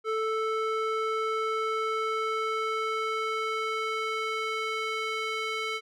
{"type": "tone with band-pass filter sweep", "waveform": "square", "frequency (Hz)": 440, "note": "A4", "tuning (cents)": 0, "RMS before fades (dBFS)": -30, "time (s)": [0.04, 5.81], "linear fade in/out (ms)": 50, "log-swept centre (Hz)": [1000, 2300], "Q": 1.3, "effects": []}